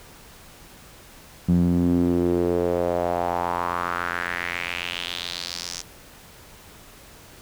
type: tone with band-pass filter sweep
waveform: sawtooth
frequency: 87.31 Hz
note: F2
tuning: in tune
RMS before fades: -24 dBFS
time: 1.48-5.82 s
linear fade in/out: 10 ms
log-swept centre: 180 to 6000 Hz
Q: 3.3
effects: pink hiss -47 dBFS RMS until 7.41 s